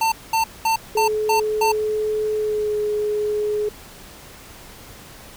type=tone bursts; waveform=square; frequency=898 Hz; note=A5; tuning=35 cents sharp; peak=-17 dBFS; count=6; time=0.01-1.72 s; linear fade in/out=5 ms; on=110 ms; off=210 ms
type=tone with pitch glide; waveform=sine; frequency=428.7 to 420.8 Hz; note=A4 to G#4; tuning=-45 to +23 cents; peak=-19 dBFS; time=0.95-3.69 s; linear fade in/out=5 ms; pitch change=-32 cents; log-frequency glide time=2.34-2.76 s
effects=pink hiss -42 dBFS RMS until 5.36 s